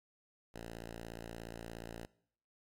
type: tone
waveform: 5% pulse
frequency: 57 Hz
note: A#1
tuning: 38 cents flat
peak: -34 dBFS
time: 0.54-2.06 s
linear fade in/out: 5 ms
effects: noise-tail reverb RT60 0.7 s tail -23 dB re dry + AAC 64 kbps